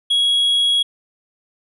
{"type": "tone", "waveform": "triangle", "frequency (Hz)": 3322, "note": "G#7", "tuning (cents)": 0, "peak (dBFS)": -12, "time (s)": [0.1, 0.83], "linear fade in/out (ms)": 10, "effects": ["resampled to 24000 Hz"]}